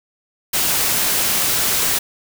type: noise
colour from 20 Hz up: white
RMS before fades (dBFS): -18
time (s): 0.53-1.99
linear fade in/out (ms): 10
effects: none